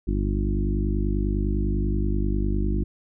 harmonic tone with a mistuned harmonic, 50.1 Hz, G1, 38 cents sharp, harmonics 1 / 2 / 3 / 4 / 5 / 6 / 7, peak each -23 / -30 / -34 / -30 / -35 / -32 / -33 dBFS, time 0.07-2.84 s, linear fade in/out 10 ms, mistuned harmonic 1, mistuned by +30 cents, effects none

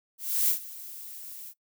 violet noise with ADSR envelope, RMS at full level -23 dBFS, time 0.18-1.54 s, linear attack 300 ms, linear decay 110 ms, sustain -19 dB, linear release 59 ms, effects noise-tail reverb RT60 0.1 s tail -19 dB re dry

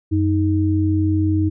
sine tone pair together, 93.2 / 313.5 Hz, F#2 / D#4, +13 / +13 cents, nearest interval octave + major sixth, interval 2100 cents, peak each -17 / -18 dBFS, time 0.11-1.5 s, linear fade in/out 20 ms, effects none

